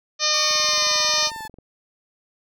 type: harmonic tone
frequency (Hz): 608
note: D#5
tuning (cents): -40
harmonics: 1 / 2 / 3 / 4 / 5 / 6 / 7 / 8 / 9 / 10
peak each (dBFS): -30 / -28 / -31 / -29 / -31 / -27 / -25 / -26 / -25 / -25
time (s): 0.19-1.31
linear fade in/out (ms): 50
type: linear sweep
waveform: 30% pulse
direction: down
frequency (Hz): 1152 to 864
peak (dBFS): -29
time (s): 0.33-1.48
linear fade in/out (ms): 10
type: click train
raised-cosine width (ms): 2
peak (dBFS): -31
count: 25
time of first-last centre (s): 0.51-1.586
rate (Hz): 22.3
effects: none